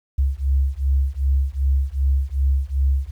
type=beating tone pair; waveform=sine; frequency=66.9 / 69.5 Hz; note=C2 / C#2; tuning=+39 / +5 cents; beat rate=2.6 Hz; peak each=-19 dBFS; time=0.18-3.11 s; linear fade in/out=10 ms; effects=tanh soft clip ceiling -9 dBFS + 9-bit